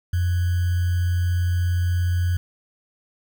sine tone with sample-and-hold, 88.3 Hz, F2, 20 cents sharp, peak -18 dBFS, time 0.13-2.37 s, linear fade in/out 5 ms, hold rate 1575 Hz, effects none

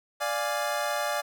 25% pulse chord, D diminished, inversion none, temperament equal, 587.3 / 698.5 / 830.6 Hz, D5 / F5 / Ab5, 0 / 0 / 0 cents, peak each -26 / -29 / -29 dBFS, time 0.2-1.22 s, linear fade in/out 20 ms, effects none

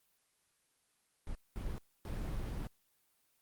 brown noise bursts at uneven times, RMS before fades -39 dBFS, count 3, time 1.27-1.35 / 1.56-1.78 / 2.05-2.67 s, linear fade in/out 0 ms, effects white hiss -75 dBFS RMS until 3.41 s + Opus 24 kbps

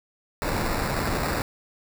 pink noise with sample-and-hold, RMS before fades -26 dBFS, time 0.42-1.42 s, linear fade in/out 0 ms, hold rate 3150 Hz, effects none

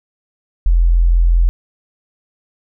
sine tone, 42.68 Hz, F1, 39 cents flat, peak -8 dBFS, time 0.66-1.49 s, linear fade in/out 0 ms, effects none

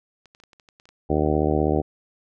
clicks, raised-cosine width 0.2 ms, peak -33 dBFS, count 10, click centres 0.257 / 0.349 / 0.401 / 0.437 / 0.532 / 0.598 / 0.688 / 0.799 / 0.855 / 0.89 s
harmonic tone, 76 Hz, D#2, 40 cents flat, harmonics 1 / 2 / 3 / 4 / 5 / 6 / 7 / 8 / 9 / 10, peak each -26 / -27 / -29 / -25 / -25 / -27 / -31 / -30 / -33 / -30 dBFS, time 1.09-1.82 s, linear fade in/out 20 ms
effects none

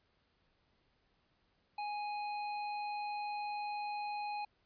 sine tone with hard clipping, 830.6 Hz, G#5, in tune, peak -39 dBFS, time 1.78-4.45 s, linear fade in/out 5 ms, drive 16 dB, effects pink hiss -75 dBFS RMS until 4.65 s + resampled to 11025 Hz

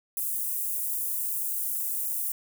white high-pass noise, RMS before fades -30 dBFS, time 0.17-2.32 s, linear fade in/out 2 ms, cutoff 9400 Hz, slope 24 dB/octave, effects none

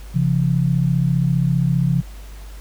sine tone pair together, 134.93 / 170 Hz, C#3 / F3, -46 / -46 cents, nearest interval major third, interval 400 cents, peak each -17 / -18 dBFS, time 0.14-2.02 s, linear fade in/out 20 ms, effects added 50 Hz sine -33 dBFS peak until 2.6 s + pink hiss -46 dBFS RMS until 2.6 s

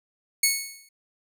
10% pulse tone with exponential decay, 2206 Hz, C#7, 9 cents flat, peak -7 dBFS, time 0.43-0.89 s, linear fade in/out 5 ms, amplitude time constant 100 ms, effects none

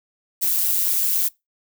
violet noise with amplitude modulation, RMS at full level -17 dBFS, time 0.41-1.29 s, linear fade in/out 20 ms, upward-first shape sine, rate 182 Hz, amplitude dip 75%, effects noise-tail reverb RT60 0.2 s tail -23 dB re dry

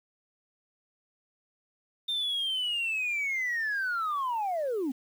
sine linear sweep, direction down, 3633 to 242.6 Hz, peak -26 dBFS, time 2.08-4.92 s, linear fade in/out 10 ms, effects tanh soft clip ceiling -25 dBFS + 9-bit

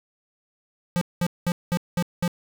square tone bursts, 175 Hz, F3, 4 cents sharp, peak -21 dBFS, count 6, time 0.96-2.278 s, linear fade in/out 0 ms, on 53 ms, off 200 ms, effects none

